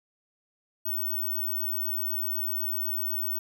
sine tone, 15804 Hz, B9, in tune, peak -27 dBFS, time 0.85-3.39 s, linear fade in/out 10 ms, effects none

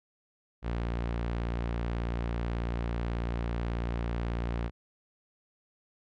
sawtooth tone, 58.27 Hz, A#1, in tune, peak -26 dBFS, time 0.62-4.71 s, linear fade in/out 50 ms, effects low-pass 3000 Hz 12 dB/octave

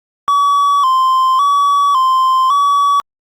triangle tone with vibrato, 1089 Hz, C#6, 31 cents flat, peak -7 dBFS, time 0.28-3 s, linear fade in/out 0 ms, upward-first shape square, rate 0.9 Hz, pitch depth 75 cents each way, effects Opus 48 kbps

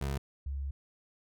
25% pulse / sine tone pair in turn, 69.1 / 69.1 Hz, C#2 / C#2, -5 / -5 cents, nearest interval unison, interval 0 cents, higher neither, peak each -28 / -33 dBFS, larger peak first, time 0.01-0.18 / 0.46-0.71 s, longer second, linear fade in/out 5 ms, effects none

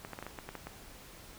clicks, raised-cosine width 0.5 ms, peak -26 dBFS, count 9, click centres 0.049 / 0.133 / 0.189 / 0.226 / 0.266 / 0.388 / 0.49 / 0.553 / 0.67 s, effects pink hiss -52 dBFS RMS until 1.38 s

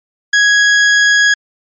40% pulse tone, 1661.2 Hz, G#6, in tune, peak -6 dBFS, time 0.33-1.34 s, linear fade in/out 5 ms, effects low-pass 9000 Hz 12 dB/octave + MP3 32 kbps

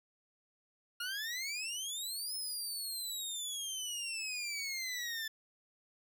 20% pulse exponential two-way sweep, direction up then down, 1402 to 5220 to 1751 Hz, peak -32 dBFS, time 1-5.28 s, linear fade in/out 5 ms, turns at 2.35 s, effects none

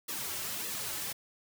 white noise with flanger, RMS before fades -37 dBFS, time 0.08-1.13 s, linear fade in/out 10 ms, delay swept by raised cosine 1.3 to 4.3 ms, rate 1.7 Hz, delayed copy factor -1, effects none

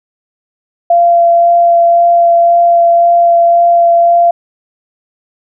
sine tone with vibrato, 686 Hz, F5, 31 cents flat, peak -4 dBFS, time 0.9-4.31 s, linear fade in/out 5 ms, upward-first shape sine, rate 1.9 Hz, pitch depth 9 cents each way, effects none

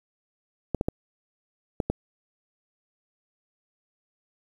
clicks, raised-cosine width 2 ms, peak -11 dBFS, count 5, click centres 0.747 / 0.811 / 0.885 / 1.802 / 1.9 s, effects 8-bit

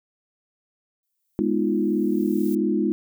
violet noise with exponential growth, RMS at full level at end -40 dBFS, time 1.03-2.55 s, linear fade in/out 2 ms, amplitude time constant 330 ms
sine chord, F half-diminished seventh, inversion first, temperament equal, 207.7 / 246.9 / 311.1 / 349.2 Hz, Ab3 / Cb4 / Eb4 / F4, 0 / 0 / 0 / 0 cents, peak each -24 / -27 / -24 / -25 dBFS, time 1.39-2.92 s, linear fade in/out 0 ms
effects none

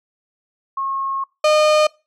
sine / 35% pulse tone pair in turn, 1085 / 611 Hz, C#6 / D#5, -37 / -32 cents, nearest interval minor seventh, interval 995 cents, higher first, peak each -20 / -10 dBFS, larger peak second, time 0.77-1.24 / 1.44-1.87 s, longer first, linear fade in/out 5 ms, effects noise-tail reverb RT60 0.3 s tail -25 dB re dry + low-pass 6000 Hz 12 dB/octave

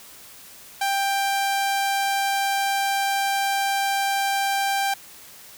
sawtooth tone, 789 Hz, G5, 11 cents sharp, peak -17 dBFS, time 0.81-4.94 s, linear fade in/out 5 ms, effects white hiss -45 dBFS RMS until 5.57 s

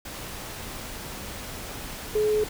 sine tone in noise, 425.7 Hz, G#4, 43 cents sharp, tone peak -20 dBFS, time 2.15-2.44 s, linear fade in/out 5 ms, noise pink, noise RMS -37 dBFS, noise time 0.05-2.49 s, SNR +14 dB, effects none

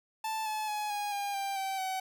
45% pulse tone with pitch steps, 879 / 860.4 / 842.2 / 824.4 / 807 / 789.9 / 773.2 / 756.9 Hz, A5 / A5 / G#5 / G#5 / G#5 / G5 / G5 / F#5, -2 / -39 / +24 / -13 / -50 / +13 / -24 / +39 cents, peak -32 dBFS, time 0.24-2 s, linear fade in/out 5 ms, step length 220 ms, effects none

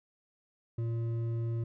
sine tone with hard clipping, 115.5 Hz, A#2, 16 cents flat, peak -32 dBFS, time 0.78-1.64 s, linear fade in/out 5 ms, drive 7 dB, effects none

